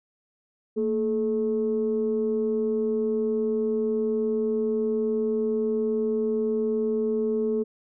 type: tone pair together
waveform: sine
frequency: 227.1 / 430.6 Hz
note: A#3 / A4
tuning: -45 / -37 cents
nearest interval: major seventh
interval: 1108 cents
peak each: -26 / -23 dBFS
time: 0.76-7.64 s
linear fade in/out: 20 ms
effects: tanh soft clip ceiling -16 dBFS